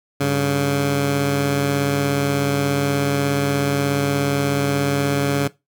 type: tone pair together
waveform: 15% pulse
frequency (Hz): 99.5 / 140.91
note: G2 / C#3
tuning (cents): +26 / +29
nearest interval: tritone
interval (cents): 603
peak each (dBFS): -22 / -11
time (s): 0.2-5.48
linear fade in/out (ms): 10
effects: noise-tail reverb RT60 0.2 s tail -18 dB re dry